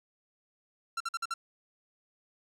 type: tone bursts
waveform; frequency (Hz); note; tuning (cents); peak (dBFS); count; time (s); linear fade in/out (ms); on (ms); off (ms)
45% pulse; 1359; F6; -48; -31; 5; 0.97-1.34; 5; 34; 50
effects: low-pass 10000 Hz 12 dB/octave + 12-bit